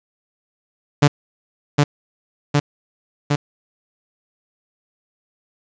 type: tone with echo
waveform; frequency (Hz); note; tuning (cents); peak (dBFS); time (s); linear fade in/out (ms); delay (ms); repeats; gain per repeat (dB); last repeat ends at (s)
sawtooth; 145.3; D3; -18; -5; 1.02-1.08; 10; 760; 3; -2; 3.36
effects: resampled to 16000 Hz + 7-bit